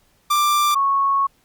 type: tone pair in turn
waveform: 45% pulse / sine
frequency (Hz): 1181 / 1103.2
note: D6 / C#6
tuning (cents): +9 / -9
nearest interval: minor second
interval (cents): 118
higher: first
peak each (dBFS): -15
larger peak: neither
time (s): 0.3-0.75 / 0.75-1.27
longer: second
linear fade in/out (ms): 10
effects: pink hiss -60 dBFS RMS until 1.44 s + Opus 48 kbps